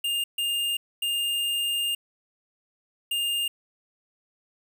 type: tone bursts at uneven times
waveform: square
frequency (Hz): 2815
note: F7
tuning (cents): +13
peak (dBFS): -25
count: 4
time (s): 0.04-0.24 / 0.38-0.77 / 1.02-1.95 / 3.11-3.48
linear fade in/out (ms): 5
effects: 9-bit